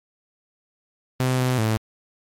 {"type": "tone with pitch steps", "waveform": "sawtooth", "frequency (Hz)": [128.4, 127.3, 110.1], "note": ["C3", "C3", "A2"], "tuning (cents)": [-32, -47, 2], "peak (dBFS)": -15, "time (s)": [1.2, 1.77], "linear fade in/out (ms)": 0, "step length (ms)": 190, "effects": ["MP3 64 kbps"]}